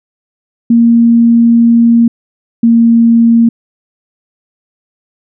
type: tone pair in turn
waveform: sine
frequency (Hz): 233.1 / 231.4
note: A#3 / A#3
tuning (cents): 0 / -13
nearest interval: unison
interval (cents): 13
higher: first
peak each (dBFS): -3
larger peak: neither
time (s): 0.7-2.08 / 2.63-3.49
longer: first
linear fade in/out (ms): 5
effects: none